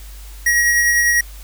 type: tone with tremolo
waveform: square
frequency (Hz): 1900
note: A#6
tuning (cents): +33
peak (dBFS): -12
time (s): 0.46-1.21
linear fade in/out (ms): 5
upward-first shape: sine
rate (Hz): 10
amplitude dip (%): 25
effects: added 50 Hz sine -33 dBFS peak until 1.43 s + white hiss -43 dBFS RMS until 1.43 s